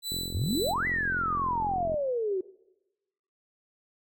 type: tone with tremolo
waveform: sawtooth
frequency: 3979 Hz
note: B7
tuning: 12 cents sharp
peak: -28 dBFS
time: 0.02-0.75 s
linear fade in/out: 50 ms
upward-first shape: sine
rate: 2.1 Hz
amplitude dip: 70%
type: click train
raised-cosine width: 3 ms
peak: -25 dBFS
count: 81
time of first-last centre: 0.12-1.942 s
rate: 43.9 Hz
type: exponential two-way sweep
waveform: sine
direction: up then down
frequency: 74.9 to 2033 to 361.7 Hz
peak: -26 dBFS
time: 0.34-2.41 s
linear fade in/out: 5 ms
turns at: 0.87 s
effects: noise-tail reverb RT60 1.0 s tail -21 dB re dry